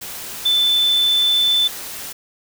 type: tone in noise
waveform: sine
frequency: 3520 Hz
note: A7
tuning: in tune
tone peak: -13 dBFS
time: 0.45-1.68 s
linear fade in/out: 10 ms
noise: white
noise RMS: -31 dBFS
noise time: 0.01-2.13 s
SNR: +15 dB
effects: none